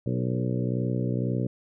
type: harmonic tone with a mistuned harmonic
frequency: 62 Hz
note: B1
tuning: 7 cents sharp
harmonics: 2 / 3 / 4 / 5 / 6 / 7 / 8 / 9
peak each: -27 / -31 / -33 / -35 / -37 / -38 / -39 / -40 dBFS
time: 0.06-1.47 s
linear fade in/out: 5 ms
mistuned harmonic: 7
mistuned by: +18 cents
effects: none